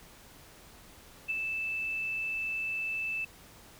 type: tone with ADSR envelope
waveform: sine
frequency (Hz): 2637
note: E7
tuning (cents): 0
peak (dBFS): -27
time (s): 1.28-3.25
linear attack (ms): 23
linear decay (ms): 19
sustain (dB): -4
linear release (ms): 7
effects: pink hiss -54 dBFS RMS until 3.79 s